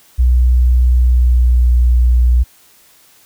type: tone with pitch glide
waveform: sine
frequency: 61.74 to 60.71 Hz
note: B1 to B1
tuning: 0 to -29 cents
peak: -7 dBFS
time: 0.18-2.44 s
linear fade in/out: 20 ms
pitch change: -29 cents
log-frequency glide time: 0.93-1.69 s
effects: white hiss -48 dBFS RMS until 3.25 s